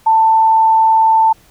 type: tone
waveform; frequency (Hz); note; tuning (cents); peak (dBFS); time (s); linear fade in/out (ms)
sine; 889; A5; +18; -7; 0.06-1.33; 10
effects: pink hiss -49 dBFS RMS until 1.5 s